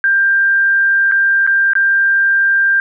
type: tone with dropouts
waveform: sine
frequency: 1588 Hz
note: G6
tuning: 22 cents sharp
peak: -9 dBFS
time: 0.04-2.8 s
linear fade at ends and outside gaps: 1 ms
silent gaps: 1.114-1.12 / 1.466-1.474 / 1.734-1.753 s
effects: none